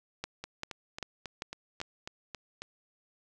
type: two click trains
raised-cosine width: 0.2 ms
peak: -18 / -22 dBFS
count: 5 / 9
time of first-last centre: 0.24-1.815 / 0.44-2.62 s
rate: 2.54 / 3.67 Hz
effects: none